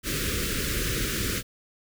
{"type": "band-stop noise", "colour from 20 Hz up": "pink", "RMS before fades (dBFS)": -28, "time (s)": [0.03, 1.43], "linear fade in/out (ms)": 50, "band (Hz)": [510, 1300], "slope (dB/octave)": 48, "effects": []}